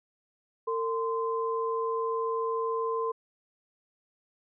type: tone pair together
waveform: sine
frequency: 453.4 / 1035 Hz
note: A#4 / C6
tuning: -48 / -19 cents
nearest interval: octave + major second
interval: 1429 cents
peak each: -29 / -31 dBFS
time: 0.67-3.12 s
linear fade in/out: 10 ms
effects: none